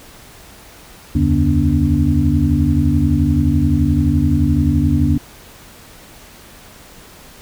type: tone cluster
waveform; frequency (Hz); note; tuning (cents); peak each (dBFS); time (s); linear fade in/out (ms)
sine; 76.4 / 88 / 143.6 / 242.2 / 289; D#2 / F2 / D3 / B3 / D4; -31 / +14 / -39 / -34 / -28; -18; 1.15-5.18; 5
effects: pink hiss -41 dBFS RMS until 7.41 s